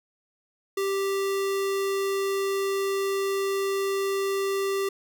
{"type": "tone", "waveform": "square", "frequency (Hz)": 392, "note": "G4", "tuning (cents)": 0, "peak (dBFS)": -25, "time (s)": [0.77, 4.89], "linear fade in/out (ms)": 5, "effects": []}